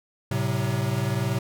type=chord; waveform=square; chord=F# diminished; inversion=first; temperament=equal with one note detuned; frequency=110 / 130.81 / 188.67 Hz; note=A2 / C3 / F#3; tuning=0 / 0 / +34 cents; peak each=-28 / -27 / -32 dBFS; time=0.31-1.39 s; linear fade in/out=5 ms; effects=none